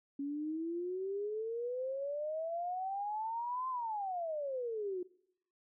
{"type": "exponential two-way sweep", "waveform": "sine", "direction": "up then down", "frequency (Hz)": [277.2, 1046.5, 352.4], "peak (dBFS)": -35, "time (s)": [0.19, 5.03], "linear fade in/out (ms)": 5, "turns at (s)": 3.69, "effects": ["noise-tail reverb RT60 0.7 s tail -21 dB re dry"]}